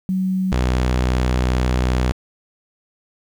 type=tone pair in turn; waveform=sine / sawtooth; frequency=187.5 / 62.57 Hz; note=F#3 / B1; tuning=+23 / +23 cents; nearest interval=octave + perfect fifth; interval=1900 cents; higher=first; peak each=-17 / -12 dBFS; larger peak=second; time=0.09-0.52 / 0.52-2.12 s; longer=second; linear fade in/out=0 ms; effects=low-pass 7000 Hz 12 dB/octave + 8-bit